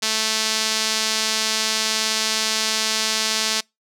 sawtooth tone with band-pass filter, 219.3 Hz, A3, 6 cents flat, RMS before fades -22 dBFS, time 0.02-3.61 s, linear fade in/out 10 ms, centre 5100 Hz, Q 1.4, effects noise-tail reverb RT60 0.2 s tail -26 dB re dry

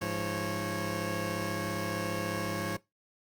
15% pulse tone cluster, 103.1 / 171.5 / 549 Hz, G#2 / F3 / C#5, -12 / -31 / -17 cents, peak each -30 dBFS, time 0.01-2.77 s, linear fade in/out 10 ms, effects noise-tail reverb RT60 0.2 s tail -20 dB re dry + Opus 48 kbps

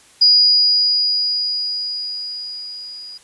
sine tone with level ramp, 4899 Hz, D#8, 28 cents flat, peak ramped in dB -7 to -32 dBFS, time 0.21-3.18 s, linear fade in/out 10 ms, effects white hiss -49 dBFS RMS until 3.23 s + resampled to 24000 Hz

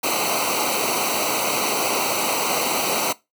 pink noise with comb filter, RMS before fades -22 dBFS, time 0.03-3.13 s, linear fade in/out 10 ms, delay 0.58 ms, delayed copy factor -0.9, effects noise-tail reverb RT60 0.2 s tail -19 dB re dry + high-pass 200 Hz 12 dB/octave

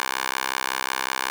10% pulse tone with high-pass filter, 65.41 Hz, C2, in tune, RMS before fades -27 dBFS, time 0-1.3 s, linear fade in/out 0 ms, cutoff 1100 Hz, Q 1.2, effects none

